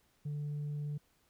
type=tone; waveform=sine; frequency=147.1 Hz; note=D3; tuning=3 cents sharp; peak=-33 dBFS; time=0.25-0.98 s; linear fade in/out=10 ms; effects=tanh soft clip ceiling -34 dBFS + pink hiss -72 dBFS RMS until 1.29 s